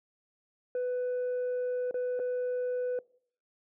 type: tone with dropouts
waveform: sine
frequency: 497.6 Hz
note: B4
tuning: 13 cents sharp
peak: -26 dBFS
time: 0.75-2.99 s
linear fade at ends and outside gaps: 2 ms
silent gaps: 1.911-1.942 / 2.193-2.198 s
effects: noise-tail reverb RT60 0.6 s tail -24 dB re dry + tanh soft clip ceiling -28 dBFS